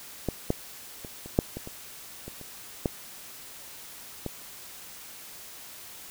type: clicks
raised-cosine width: 2 ms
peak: -13 / -10 / -26 / -27 / -6 / -21 / -25 / -25 / -30 / -11 / -18 dBFS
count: 11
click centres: 0.287 / 0.504 / 1.048 / 1.26 / 1.389 / 1.57 / 1.674 / 2.28 / 2.413 / 2.858 / 4.263 s
effects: white hiss -45 dBFS RMS until 6.1 s